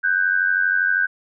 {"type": "tone pair together", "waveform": "sine", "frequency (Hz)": [1502, 1594.6], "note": ["F#6", "G6"], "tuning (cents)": [26, 29], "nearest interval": "minor second", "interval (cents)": 103, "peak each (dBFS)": -19, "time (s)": [0.03, 1.07], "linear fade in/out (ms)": 20, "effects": []}